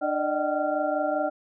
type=tone cluster; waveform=sine; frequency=299.6 / 594 / 619 / 764 / 1383 Hz; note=D4 / D5 / D#5 / G5 / F6; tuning=+35 / +20 / -9 / -45 / -17 cents; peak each=-31 / -28 / -29 / -29 / -34 dBFS; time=0.01-1.3 s; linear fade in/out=20 ms; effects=none